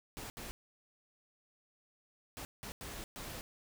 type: noise bursts at uneven times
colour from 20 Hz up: pink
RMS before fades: -45 dBFS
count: 6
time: 0.17-0.3 / 0.37-0.51 / 2.37-2.45 / 2.63-2.72 / 2.81-3.04 / 3.16-3.41 s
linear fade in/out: 0 ms
effects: none